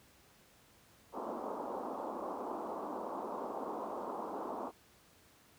white band-pass noise, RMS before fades -41 dBFS, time 1.12-4.72 s, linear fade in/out 50 ms, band 210 to 1100 Hz, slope 48 dB/octave, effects pink hiss -64 dBFS RMS until 5.58 s + high-pass 60 Hz 12 dB/octave

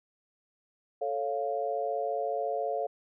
sine chord, A augmented, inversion none, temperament equal, 440 / 554.4 / 698.5 Hz, A4 / C#5 / E#5, 0 / 0 / 0 cents, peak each -34 / -33 / -32 dBFS, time 1.01-2.87 s, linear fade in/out 10 ms, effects none

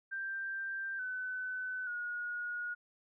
sine tone with pitch steps, 1576 / 1509.2 / 1445.2 Hz, G6 / F#6 / F#6, +9 / +34 / -41 cents, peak -36 dBFS, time 0.11-2.75 s, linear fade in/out 20 ms, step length 880 ms, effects none

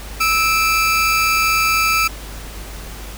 30% pulse tone pair together, 1309 / 2365 Hz, E6 / D7, -13 / +12 cents, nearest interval minor seventh, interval 1025 cents, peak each -13 / -16 dBFS, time 0.2-2.08 s, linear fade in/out 10 ms, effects added 51 Hz sine -31 dBFS peak until 3.17 s + pink hiss -35 dBFS RMS until 3.17 s

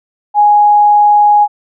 sine tone, 830.6 Hz, G#5, in tune, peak -4 dBFS, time 0.34-1.48 s, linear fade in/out 50 ms, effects none

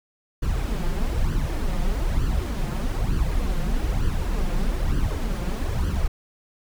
brown noise with flanger, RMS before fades -23 dBFS, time 0.42-6.08 s, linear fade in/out 10 ms, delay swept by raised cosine 0.65 to 5.75 ms, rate 1.1 Hz, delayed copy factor +0.7, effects none

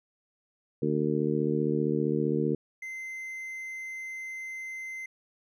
harmonic tone, 75.3 Hz, D2, 44 cents sharp, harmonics 2 / 3 / 4 / 5 / 6, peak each -31 / -31 / -31 / -31 / -31 dBFS, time 0.82-2.55 s, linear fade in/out 5 ms
triangle tone, 2071 Hz, C7, 18 cents flat, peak -34 dBFS, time 2.82-5.06 s, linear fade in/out 5 ms
effects none

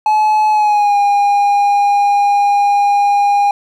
triangle tone with pitch glide, 856 to 811.7 Hz, A5 to G#5, -48 to -40 cents, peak -7 dBFS, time 0.06-3.51 s, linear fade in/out 2 ms, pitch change -92 cents, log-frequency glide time 0.5-0.97 s, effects none

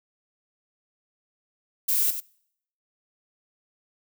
violet noise with echo, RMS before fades -23 dBFS, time 1.88-2.11 s, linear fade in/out 10 ms, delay 95 ms, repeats 1, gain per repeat -9 dB, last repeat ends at 2.205 s, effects noise-tail reverb RT60 0.7 s tail -25 dB re dry

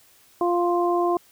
harmonic tone, 349.2 Hz, F4, in tune, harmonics 1 / 2 / 3, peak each -21 / -24 / -26 dBFS, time 0.41-1.17 s, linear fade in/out 2 ms, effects white hiss -56 dBFS RMS until 1.31 s

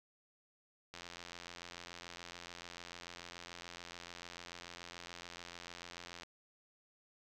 click train, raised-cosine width 0.2 ms, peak -30 dBFS, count 461, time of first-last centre 0.94-6.233 s, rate 86.9 Hz, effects none

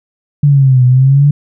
sine exponential two-way sweep, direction down then up, 146.83 to 124.3 to 146.83 Hz, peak -4 dBFS, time 0.43-1.31 s, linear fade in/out 5 ms, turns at 0.85 s, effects none

